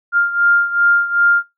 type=beating tone pair; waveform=sine; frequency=1400 / 1402.6 Hz; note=F6 / F6; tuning=+4 / +7 cents; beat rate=2.6 Hz; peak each=-13 / -17 dBFS; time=0.12-1.43 s; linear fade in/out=50 ms; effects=noise-tail reverb RT60 0.2 s tail -20 dB re dry